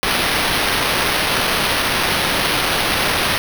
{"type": "noise with sample-and-hold", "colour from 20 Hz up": "blue", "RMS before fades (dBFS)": -18, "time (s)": [0.03, 3.38], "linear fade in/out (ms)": 0, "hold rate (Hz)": 7350, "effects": []}